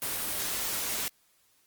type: noise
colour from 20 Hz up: white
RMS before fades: -32 dBFS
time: 0.02-1.08 s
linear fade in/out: 0 ms
effects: white hiss -67 dBFS RMS until 1.66 s + Opus 24 kbps